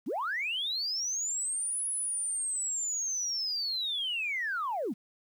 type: linear two-way sweep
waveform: sine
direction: up then down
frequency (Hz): 167.2 to 10410 to 167.2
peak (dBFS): -29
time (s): 0.06-4.94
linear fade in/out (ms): 20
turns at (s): 1.86
effects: tanh soft clip ceiling -25 dBFS + 10-bit